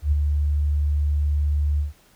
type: tone with ADSR envelope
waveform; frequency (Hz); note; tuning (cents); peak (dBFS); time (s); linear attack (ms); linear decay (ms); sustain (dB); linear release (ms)
sine; 73.42; D2; 0; -14; 0.02-1.93; 100; 16; -4; 140
effects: pink hiss -56 dBFS RMS until 2.15 s